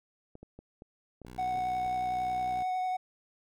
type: clicks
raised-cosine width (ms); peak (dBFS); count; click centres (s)
2; -34; 9; 0.354 / 0.43 / 0.59 / 0.821 / 1.217 / 1.249 / 1.55 / 1.582 / 1.862
type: tone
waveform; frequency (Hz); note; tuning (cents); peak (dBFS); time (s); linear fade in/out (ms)
10% pulse; 62; B1; +7; -37; 1.25-2.64; 20
type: tone with vibrato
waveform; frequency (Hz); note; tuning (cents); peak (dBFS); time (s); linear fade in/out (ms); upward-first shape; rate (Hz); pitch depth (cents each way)
triangle; 740; F#5; 0; -27; 1.38-2.97; 10; sine; 11; 11
effects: none